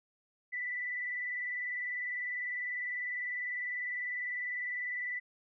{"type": "tone with vibrato", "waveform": "sine", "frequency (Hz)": 1976, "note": "B6", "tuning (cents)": 0, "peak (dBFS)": -34, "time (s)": [0.52, 5.2], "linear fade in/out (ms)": 20, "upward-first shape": "square", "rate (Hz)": 20, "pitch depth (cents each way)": 24, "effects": []}